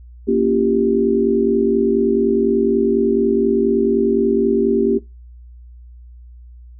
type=chord; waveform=sine; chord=G half-diminished seventh; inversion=first; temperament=equal with one note detuned; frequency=233.1 / 277.2 / 342 / 392 Hz; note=Bb3 / Db4 / F4 / G4; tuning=0 / 0 / -36 / 0 cents; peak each=-18 / -21 / -22 / -16 dBFS; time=0.27-4.99 s; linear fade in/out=20 ms; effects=noise-tail reverb RT60 0.2 s tail -18 dB re dry + added 60 Hz sine -37 dBFS peak until 6.79 s